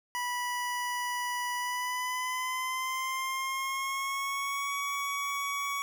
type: tone with pitch glide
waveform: 25% pulse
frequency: 980 to 1125.7 Hz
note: B5 to C#6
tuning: -14 to +26 cents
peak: -27 dBFS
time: 0.15-5.82 s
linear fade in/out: 0 ms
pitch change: +240 cents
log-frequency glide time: 1.56-4.75 s
effects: none